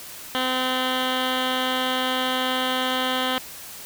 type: tone with low-pass filter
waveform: 10% pulse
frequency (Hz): 256.8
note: C4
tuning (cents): -32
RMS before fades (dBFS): -24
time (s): 0.35-3.38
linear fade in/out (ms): 0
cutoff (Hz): 3000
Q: 6.7
effects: white hiss -39 dBFS RMS until 3.85 s